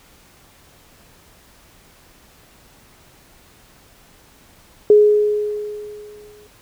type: tone with exponential decay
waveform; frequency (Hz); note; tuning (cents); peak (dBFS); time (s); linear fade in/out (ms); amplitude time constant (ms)
sine; 419; G#4; +15; -5; 4.9-6.47; 2; 340
effects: pink hiss -50 dBFS RMS until 6.61 s